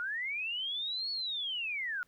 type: linear two-way sweep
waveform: sine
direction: up then down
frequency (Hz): 1396.9 to 4423 to 1396.9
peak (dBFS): -33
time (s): 0-2.03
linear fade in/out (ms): 0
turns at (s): 1.11
effects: pink hiss -71 dBFS RMS until 2.07 s